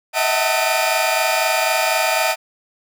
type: tone cluster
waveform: sawtooth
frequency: 632 / 656 / 750 / 895 / 2422 Hz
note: D#5 / E5 / F#5 / A5 / D#7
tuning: +27 / -9 / +23 / +29 / -47 cents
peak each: -19 dBFS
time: 0.13-2.36 s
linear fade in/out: 50 ms
effects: none